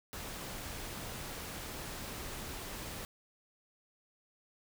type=noise; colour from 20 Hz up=pink; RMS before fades=-43 dBFS; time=0.13-3.05 s; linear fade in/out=0 ms; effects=none